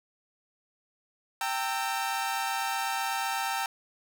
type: chord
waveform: sawtooth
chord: E diminished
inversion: first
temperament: equal with one note detuned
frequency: 784 / 912.1 / 1318.5 Hz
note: G5 / Bb5 / E6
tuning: 0 / -38 / 0 cents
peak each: -28 / -29 / -32 dBFS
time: 1.41-3.66 s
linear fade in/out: 2 ms
effects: none